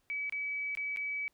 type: tone with dropouts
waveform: sine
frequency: 2286 Hz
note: D7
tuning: 47 cents flat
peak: -33 dBFS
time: 0.1-1.28 s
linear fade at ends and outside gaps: 0 ms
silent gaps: 0.296-0.324 / 0.751-0.773 / 0.962-0.971 s
effects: pink hiss -75 dBFS RMS until 1.33 s